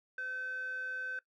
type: tone with band-pass filter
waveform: square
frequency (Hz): 511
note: C5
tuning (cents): -41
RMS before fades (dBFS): -39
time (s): 0.18-1.19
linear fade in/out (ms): 2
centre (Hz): 1600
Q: 10
effects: noise-tail reverb RT60 0.1 s tail -19 dB re dry